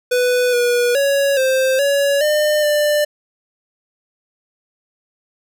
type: tone with pitch steps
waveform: square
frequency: 495.4 / 484.2 / 558 / 524 / 563 / 603 / 594 Hz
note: B4 / B4 / C#5 / C5 / C#5 / D5 / D5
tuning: +5 / -34 / +11 / +2 / +27 / +46 / +20 cents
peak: -14 dBFS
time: 0.11-3.05 s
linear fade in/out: 10 ms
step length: 420 ms
effects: none